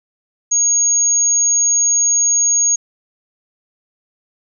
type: tone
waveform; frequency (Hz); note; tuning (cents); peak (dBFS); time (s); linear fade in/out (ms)
sine; 6600; G#8; -12; -11; 0.51-2.76; 10
effects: none